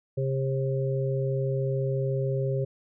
harmonic tone, 133.9 Hz, C3, 40 cents sharp, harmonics 1 / 3 / 4, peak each -26 / -31 / -32 dBFS, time 0.17-2.65 s, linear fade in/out 10 ms, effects none

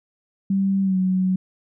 sine tone with pitch glide, 194.6 to 186.13 Hz, G3 to F#3, -12 to +11 cents, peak -17 dBFS, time 0.5-1.36 s, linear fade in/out 5 ms, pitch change -77 cents, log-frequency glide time 0.82-0.97 s, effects none

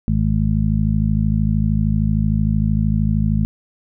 harmonic tone, 53.1 Hz, G#1, 39 cents sharp, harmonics 1 / 2 / 3 / 4, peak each -20 / -20 / -20 / -20 dBFS, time 0.08-3.45 s, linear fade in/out 0 ms, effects none

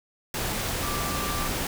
sine tone in noise, 1174.7 Hz, D6, in tune, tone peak -33 dBFS, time 0.83-1.48 s, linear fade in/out 2 ms, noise pink, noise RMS -29 dBFS, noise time 0.34-1.67 s, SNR -7 dB, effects none

